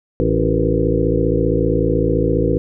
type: harmonic tone with a mistuned harmonic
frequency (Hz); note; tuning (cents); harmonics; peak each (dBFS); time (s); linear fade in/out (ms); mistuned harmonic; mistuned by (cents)
55.3; A1; +9; 1 / 2 / 3 / 5 / 6 / 7 / 8 / 9; -22 / -22 / -22 / -22 / -22 / -22 / -22 / -22; 0.2-2.58; 0; 8; +79
effects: none